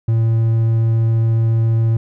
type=tone; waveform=triangle; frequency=113.4 Hz; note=A#2; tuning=47 cents flat; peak=-10 dBFS; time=0.08-1.97 s; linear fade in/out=5 ms; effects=none